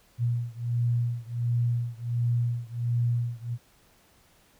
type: beating tone pair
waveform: sine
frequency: 118.7 / 120.1 Hz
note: A#2 / B2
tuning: +32 / -48 cents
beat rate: 1.4 Hz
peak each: -27 / -28 dBFS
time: 0.18-3.58 s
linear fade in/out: 50 ms
effects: pink hiss -61 dBFS RMS until 4.59 s